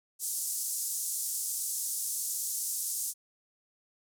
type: band-pass noise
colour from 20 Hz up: white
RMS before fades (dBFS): -34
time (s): 0.19-3.14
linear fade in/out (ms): 50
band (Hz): 6200 to 12000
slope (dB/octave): 24
effects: none